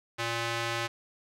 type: tone with band-pass filter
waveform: square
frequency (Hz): 116.54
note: A#2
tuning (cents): 0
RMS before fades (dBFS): -32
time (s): 0.18-0.88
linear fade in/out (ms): 20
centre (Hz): 2400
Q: 0.63
effects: none